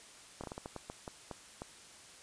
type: slowing click train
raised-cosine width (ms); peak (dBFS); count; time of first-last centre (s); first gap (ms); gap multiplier
1; -27; 11; 0.41-1.619; 27; 1.31
effects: white hiss -55 dBFS RMS until 2.22 s + resampled to 22050 Hz